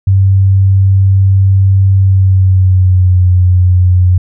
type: tone with pitch glide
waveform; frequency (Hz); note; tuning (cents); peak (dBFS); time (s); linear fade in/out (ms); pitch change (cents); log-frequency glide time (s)
sine; 96.6 to 90.65; G2 to F#2; -25 to -35; -4; 0.07-4.18; 5; -110; 1.95-3.25
effects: none